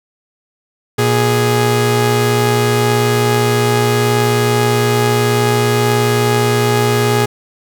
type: tone pair together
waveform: sawtooth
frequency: 118.99 / 415.3 Hz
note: A#2 / G#4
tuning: +36 / 0 cents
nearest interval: octave + minor seventh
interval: 2164 cents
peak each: -10 dBFS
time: 0.98-7.26 s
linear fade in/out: 10 ms
effects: none